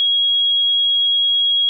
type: tone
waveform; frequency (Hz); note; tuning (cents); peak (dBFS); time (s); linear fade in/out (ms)
sine; 3303; G#7; -10; -13; 0-1.69; 0
effects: none